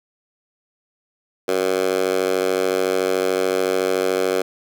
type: tone with high-pass filter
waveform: 10% pulse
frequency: 93.7 Hz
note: F#2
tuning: 22 cents sharp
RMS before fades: -20 dBFS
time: 1.48-4.42 s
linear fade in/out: 5 ms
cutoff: 430 Hz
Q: 2.2
effects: none